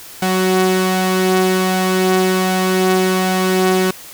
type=tone pair together; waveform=sawtooth; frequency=186.6 / 371.9 Hz; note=F#3 / F#4; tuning=+15 / +9 cents; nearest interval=octave; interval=1194 cents; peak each=-12 dBFS; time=0.22-3.91 s; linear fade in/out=5 ms; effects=white hiss -36 dBFS RMS until 4.13 s